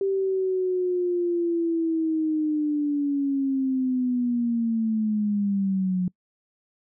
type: linear sweep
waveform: sine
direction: down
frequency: 392 to 179.8 Hz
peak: -21 dBFS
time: 0.01-6.08 s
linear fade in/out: 2 ms
effects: noise-tail reverb RT60 0.1 s tail -25 dB re dry